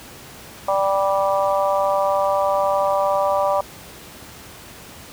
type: harmonic tone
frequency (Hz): 195.6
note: G3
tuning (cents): -4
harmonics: 3 / 4 / 5 / 6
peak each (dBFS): -19 / -23 / -23 / -25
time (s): 0.68-3.61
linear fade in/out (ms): 5
effects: pink hiss -40 dBFS RMS until 5.12 s + high-pass 60 Hz 12 dB/octave